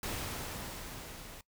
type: noise with level ramp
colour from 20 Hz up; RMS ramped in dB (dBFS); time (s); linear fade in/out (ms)
pink; -37 to -49; 0.03-1.41; 2
effects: noise-tail reverb RT60 0.1 s tail -20 dB re dry